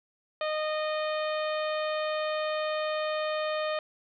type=harmonic tone with a mistuned harmonic; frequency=616 Hz; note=D#5; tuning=17 cents flat; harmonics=1 / 2 / 3 / 4 / 5 / 6 / 7; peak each=-29 / -35 / -39 / -41 / -43 / -45 / -46 dBFS; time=0.41-3.79 s; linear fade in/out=2 ms; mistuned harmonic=6; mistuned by=-29 cents; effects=none